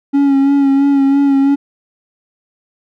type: tone with vibrato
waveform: triangle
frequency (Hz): 277.2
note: C#4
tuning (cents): 0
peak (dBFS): -6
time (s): 0.13-1.56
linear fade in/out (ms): 20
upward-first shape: sine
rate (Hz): 3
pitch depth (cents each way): 30
effects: none